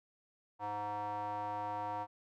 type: tone with band-pass filter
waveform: square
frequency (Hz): 103.83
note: G#2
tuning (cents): 0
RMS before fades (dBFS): -39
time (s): 0.59-2.07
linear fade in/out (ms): 50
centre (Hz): 860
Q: 8.4
effects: none